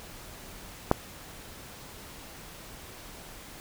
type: click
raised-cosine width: 1 ms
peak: -5 dBFS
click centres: 0.914 s
effects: pink hiss -46 dBFS RMS until 3.6 s